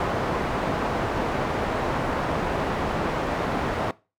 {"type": "low-pass noise", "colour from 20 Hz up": "white", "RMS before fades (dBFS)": -26, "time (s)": [0, 3.91], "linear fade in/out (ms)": 2, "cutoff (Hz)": 940, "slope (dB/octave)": 12, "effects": ["noise-tail reverb RT60 0.3 s tail -21 dB re dry"]}